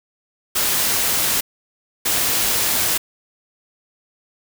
white noise bursts at uneven times, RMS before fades -19 dBFS, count 2, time 0.55-1.41 / 2.05-2.98 s, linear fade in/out 10 ms, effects none

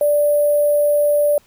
sine tone with sample-and-hold, 587.3 Hz, D5, in tune, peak -12 dBFS, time 0.01-1.38 s, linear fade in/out 2 ms, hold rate 11025 Hz, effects pink hiss -54 dBFS RMS until 1.46 s

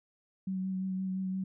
sine tone with vibrato, 188.5 Hz, F#3, 32 cents sharp, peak -31 dBFS, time 0.47-1.44 s, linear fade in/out 5 ms, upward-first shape sine, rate 5.8 Hz, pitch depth 17 cents each way, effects none

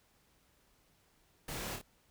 pink noise with echo, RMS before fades -42 dBFS, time 1.48-1.76 s, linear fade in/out 5 ms, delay 28 ms, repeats 2, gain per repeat -4 dB, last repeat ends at 1.816 s, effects pink hiss -70 dBFS RMS until 2.1 s

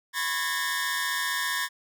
sawtooth tone cluster, 1000 / 1095 / 1660 / 1816 Hz, B5 / C#6 / G#6 / A#6, +21 / -22 / -1 / -46 cents, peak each -31 / -32 / -28 / -26 dBFS, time 0.13-1.69 s, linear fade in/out 50 ms, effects none

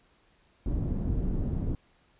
pink low-pass noise, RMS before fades -29 dBFS, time 0.66-1.75 s, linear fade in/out 2 ms, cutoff 240 Hz, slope 12 dB/octave, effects pink hiss -65 dBFS RMS until 2.19 s + resampled to 8000 Hz

